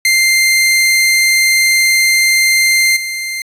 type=tone with level steps; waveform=sawtooth; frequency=2093 Hz; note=C7; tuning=in tune; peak=-5 / -15 dBFS; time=0.05-3.42 s; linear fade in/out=2 ms; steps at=2.96 s; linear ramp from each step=10 ms; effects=resampled to 32000 Hz